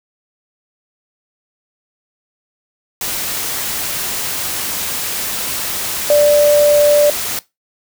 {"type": "tone in noise", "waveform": "sine", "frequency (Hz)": 587.3, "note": "D5", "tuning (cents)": 0, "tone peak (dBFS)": -7, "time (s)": [6.1, 7.1], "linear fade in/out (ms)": 2, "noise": "white", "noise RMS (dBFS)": -21, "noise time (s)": [3.01, 7.39], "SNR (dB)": 11, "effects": ["noise-tail reverb RT60 0.2 s tail -19 dB re dry"]}